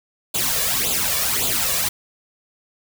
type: noise with flanger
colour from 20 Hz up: white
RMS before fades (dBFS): -21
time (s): 0.34-1.89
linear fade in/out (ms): 10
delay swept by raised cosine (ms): 0.26 to 1.76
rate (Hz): 1.8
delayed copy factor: +0.75
effects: none